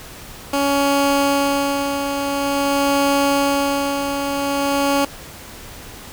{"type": "tone with tremolo", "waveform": "15% pulse", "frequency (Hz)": 280.2, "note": "C#4", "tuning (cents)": 19, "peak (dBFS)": -8, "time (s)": [0.53, 5.05], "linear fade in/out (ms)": 5, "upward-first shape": "sine", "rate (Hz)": 0.48, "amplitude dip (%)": 50, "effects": ["pink hiss -37 dBFS RMS until 6.12 s"]}